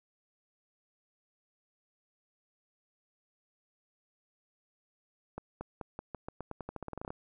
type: accelerating click train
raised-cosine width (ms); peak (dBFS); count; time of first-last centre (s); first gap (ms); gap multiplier
1; -25; 19; 5.38-7.105; 230; 0.88
effects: none